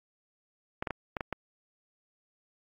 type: clicks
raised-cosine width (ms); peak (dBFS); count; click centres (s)
0.5; -17; 6; 0.825 / 0.872 / 0.907 / 1.168 / 1.208 / 1.327
effects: AAC 32 kbps